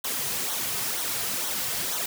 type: noise with flanger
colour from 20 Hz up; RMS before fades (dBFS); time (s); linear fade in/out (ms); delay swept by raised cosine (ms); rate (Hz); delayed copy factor
white; -29; 0.04-2.06; 5; 0.4 to 3.6; 2.1; -0.65
effects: none